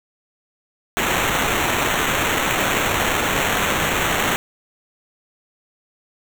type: noise with sample-and-hold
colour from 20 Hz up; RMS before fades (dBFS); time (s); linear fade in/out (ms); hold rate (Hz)
violet; -20; 0.97-4.36; 0; 4900
effects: none